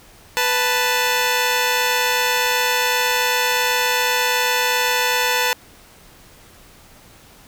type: tone pair together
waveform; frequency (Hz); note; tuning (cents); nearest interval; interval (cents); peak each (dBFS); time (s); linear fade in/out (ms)
10% pulse; 493.9 / 880; B4 / A5; 0 / 0; minor seventh; 1000; -11; 0.37-5.53; 0
effects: pink hiss -47 dBFS RMS until 7.47 s